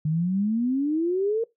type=exponential sweep; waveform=sine; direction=up; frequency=150 to 466.2 Hz; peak=-21 dBFS; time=0.05-1.44 s; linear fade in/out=5 ms; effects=noise-tail reverb RT60 0.2 s tail -22 dB re dry

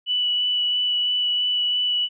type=tone with vibrato; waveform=sine; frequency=2960 Hz; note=F#7; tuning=in tune; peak=-19 dBFS; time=0.06-2.09 s; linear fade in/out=50 ms; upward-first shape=sine; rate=3 Hz; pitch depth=9 cents each way; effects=none

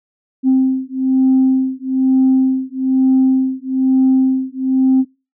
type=beating tone pair; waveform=sine; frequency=261.6 / 262.7 Hz; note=C4 / C4; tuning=0 / +7 cents; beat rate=1.1 Hz; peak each=-13 dBFS; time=0.43-5.05 s; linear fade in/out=50 ms; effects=noise-tail reverb RT60 0.3 s tail -25 dB re dry + tanh soft clip ceiling -5 dBFS

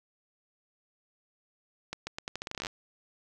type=accelerating click train; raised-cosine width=0.2 ms; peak=-18 dBFS; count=16; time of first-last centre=1.93-2.668 s; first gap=140 ms; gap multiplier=0.82; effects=none

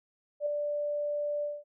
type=tone with ADSR envelope; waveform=sine; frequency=587.3 Hz; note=D5; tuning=in tune; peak=-25 dBFS; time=0.4-1.64 s; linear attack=62 ms; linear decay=4 ms; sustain=-4 dB; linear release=210 ms; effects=none

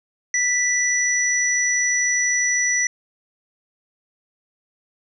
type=tone pair together; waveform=sine; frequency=1975.5 / 5886 Hz; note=B6 / F#8; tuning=0 / -10 cents; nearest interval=octave + perfect fifth; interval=1890 cents; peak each=-20 dBFS; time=0.34-2.87 s; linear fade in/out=2 ms; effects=none

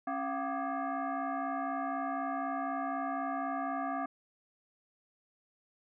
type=tone with frequency modulation; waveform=sine; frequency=209 Hz; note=G#3; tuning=11 cents sharp; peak=-32 dBFS; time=0.07-4.06 s; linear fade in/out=5 ms; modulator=482 Hz; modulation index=2.4; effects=none

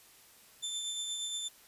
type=tone with tremolo; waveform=25% pulse; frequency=3543 Hz; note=A7; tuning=11 cents sharp; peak=-30 dBFS; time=0.62-1.49 s; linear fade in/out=20 ms; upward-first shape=triangle; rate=8.5 Hz; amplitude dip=35%; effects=white hiss -59 dBFS RMS until 1.67 s + resampled to 32000 Hz

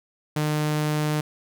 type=tone; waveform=sawtooth; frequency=151.5 Hz; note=D#3; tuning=46 cents flat; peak=-18 dBFS; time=0.36-1.21 s; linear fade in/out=5 ms; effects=none

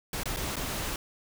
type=noise with dropouts; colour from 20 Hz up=pink; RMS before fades=-33 dBFS; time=0.13-0.96 s; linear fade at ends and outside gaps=2 ms; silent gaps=0.234-0.256 / 0.363-0.369 / 0.558-0.566 s; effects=none

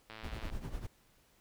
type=click train; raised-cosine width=0.3 ms; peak=-31 dBFS; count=45; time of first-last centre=0.1-0.5 s; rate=110 Hz
type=noise with tremolo; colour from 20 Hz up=brown; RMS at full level=-37 dBFS; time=0.23-0.87 s; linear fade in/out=10 ms; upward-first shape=triangle; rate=10 Hz; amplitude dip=80%
effects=pink hiss -68 dBFS RMS until 1.4 s

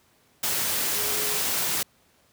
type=tone in noise; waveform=sine; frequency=420.7 Hz; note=G#4; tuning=22 cents sharp; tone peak=-36 dBFS; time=0.96-1.41 s; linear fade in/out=5 ms; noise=white; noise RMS=-26 dBFS; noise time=0.43-1.83 s; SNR=-13 dB; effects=pink hiss -62 dBFS RMS until 2.32 s + high-pass 80 Hz 12 dB/octave

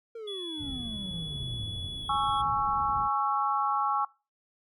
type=exponential sweep; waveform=triangle; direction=down; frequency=468.1 to 82.41 Hz; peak=-35 dBFS; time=0.15-1.9 s; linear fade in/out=5 ms
type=tone with pitch glide; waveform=triangle; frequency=3400 to 3353 Hz; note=G#7 to G#7; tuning=+40 to +16 cents; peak=-35 dBFS; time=0.27-2.42 s; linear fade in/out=10 ms; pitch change=-24 cents; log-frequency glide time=1.95-2.15 s
type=low-pass noise; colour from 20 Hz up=white; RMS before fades=-42 dBFS; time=0.57-3.1 s; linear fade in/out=50 ms; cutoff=130 Hz; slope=12 dB/octave
type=chord; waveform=sine; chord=C# minor; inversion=second; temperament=just; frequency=831.5 / 1108.7 / 1330.5 Hz; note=G#5 / C#6 / E6; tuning=+2 / 0 / +16 cents; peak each=-29 / -28 / -31 dBFS; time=2.09-4.05 s; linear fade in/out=5 ms
effects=noise-tail reverb RT60 0.3 s tail -22 dB re dry

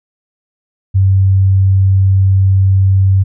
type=tone; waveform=sine; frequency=96.1 Hz; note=G2; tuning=34 cents flat; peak=-6 dBFS; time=0.94-3.24 s; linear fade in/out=20 ms; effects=none

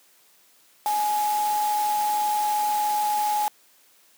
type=tone in noise; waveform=sine; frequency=839 Hz; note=G#5; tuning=17 cents sharp; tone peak=-21 dBFS; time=0.86-3.48 s; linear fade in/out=0 ms; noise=white; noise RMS=-34 dBFS; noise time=0.86-3.48 s; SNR=+10 dB; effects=white hiss -58 dBFS RMS until 4.17 s + high-pass 200 Hz 12 dB/octave

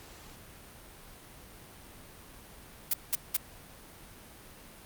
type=noise bursts; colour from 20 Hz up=blue; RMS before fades=-26 dBFS; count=3; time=2.91-3.368 s; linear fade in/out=5 ms; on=26 ms; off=190 ms; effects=pink hiss -51 dBFS RMS until 4.85 s + Opus 48 kbps

